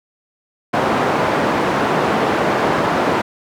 white band-pass noise, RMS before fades -17 dBFS, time 0.73-3.22 s, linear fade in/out 10 ms, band 150 to 970 Hz, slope 12 dB/octave, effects none

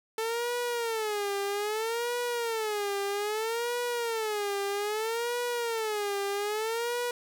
sawtooth tone with vibrato, 440 Hz, A4, in tune, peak -25 dBFS, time 0.18-7.11 s, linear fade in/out 2 ms, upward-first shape sine, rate 0.62 Hz, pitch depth 170 cents each way, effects none

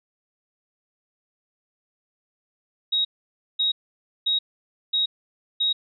sine tone bursts, 3790 Hz, A#7, 28 cents sharp, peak -19 dBFS, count 5, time 2.92-5.73 s, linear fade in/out 10 ms, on 130 ms, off 540 ms, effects none

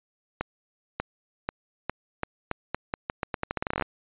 accelerating click train, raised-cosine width 0.5 ms, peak -12 dBFS, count 23, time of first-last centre 0.41-3.823 s, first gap 590 ms, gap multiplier 0.83, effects resampled to 8000 Hz

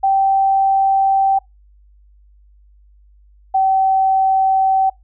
sine tone pair in turn, 778 / 767.7 Hz, G5 / G5, -13 / -36 cents, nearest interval unison, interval 23 cents, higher first, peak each -11 dBFS, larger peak neither, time 0.03-1.39 / 3.54-4.9 s, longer neither, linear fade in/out 10 ms, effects noise-tail reverb RT60 0.2 s tail -26 dB re dry + added 50 Hz sine -46 dBFS peak until 5.03 s

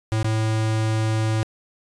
square tone with dropouts, 110 Hz, A2, in tune, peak -20 dBFS, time 0.12-1.43 s, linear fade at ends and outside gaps 0 ms, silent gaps 0.229-0.245 s, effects resampled to 22050 Hz

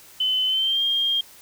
sine tone with pitch glide, 3037 to 3214 Hz, F#7 to G7, +44 to +43 cents, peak -19 dBFS, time 0.2-1.21 s, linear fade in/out 5 ms, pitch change +99 cents, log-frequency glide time 0.47-0.83 s, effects white hiss -48 dBFS RMS until 1.41 s

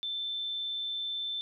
sine tone, 3541 Hz, A7, 10 cents sharp, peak -32 dBFS, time 0.03-1.41 s, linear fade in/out 0 ms, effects none

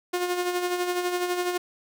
sawtooth tone with tremolo, 357 Hz, F4, 38 cents sharp, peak -19 dBFS, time 0.13-1.58 s, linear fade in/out 10 ms, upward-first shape sine, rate 12 Hz, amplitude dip 50%, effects none

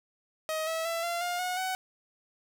sawtooth tone with pitch steps, 630 / 648.5 / 667.5 / 687 / 707.2 / 727.9 / 749.2 Hz, D#5 / E5 / E5 / F5 / F5 / F#5 / F#5, +21 / -28 / +22 / -29 / +22 / -29 / +21 cents, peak -26 dBFS, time 0.49-1.75 s, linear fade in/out 0 ms, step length 180 ms, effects none

